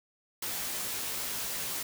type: noise with comb filter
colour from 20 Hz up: white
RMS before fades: -35 dBFS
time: 0.42-1.83 s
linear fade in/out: 5 ms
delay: 16 ms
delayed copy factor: +0.6
effects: none